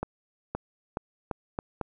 accelerating click train, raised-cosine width 1 ms, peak -16 dBFS, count 6, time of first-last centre 0.03-1.813 s, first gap 520 ms, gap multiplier 0.81, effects none

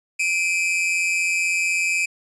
45% pulse tone pair together, 2363 / 2539 Hz, D7 / D#7, +10 / +34 cents, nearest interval minor second, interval 124 cents, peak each -22 dBFS, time 0.19-2.06 s, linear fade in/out 10 ms, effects resampled to 22050 Hz

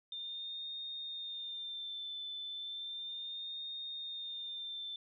sine tone with vibrato, 3600 Hz, A7, 39 cents sharp, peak -40 dBFS, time 0.12-4.96 s, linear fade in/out 2 ms, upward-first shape sine, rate 0.34 Hz, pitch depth 39 cents each way, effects none

